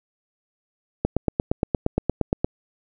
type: click train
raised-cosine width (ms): 2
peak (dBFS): -6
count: 13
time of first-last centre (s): 1.05-2.445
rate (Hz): 8.6
effects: none